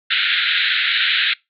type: band-pass noise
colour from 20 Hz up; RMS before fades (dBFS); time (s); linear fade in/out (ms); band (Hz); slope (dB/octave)
white; -18; 0.1-1.34; 10; 1400 to 4000; 96
effects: noise-tail reverb RT60 0.2 s tail -24 dB re dry